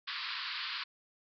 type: band-pass noise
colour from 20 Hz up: white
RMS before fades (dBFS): -39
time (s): 0.07-0.84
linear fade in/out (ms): 10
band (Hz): 980 to 4800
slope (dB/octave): 96
effects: none